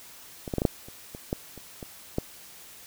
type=clicks; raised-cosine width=2 ms; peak=-21 / -15 / -12 / -12 / -6 / -30 / -25 / -13 / -29 / -24 / -12 dBFS; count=11; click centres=0.478 / 0.538 / 0.583 / 0.619 / 0.652 / 0.885 / 1.149 / 1.329 / 1.577 / 1.828 / 2.184 s; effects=white hiss -48 dBFS RMS until 2.86 s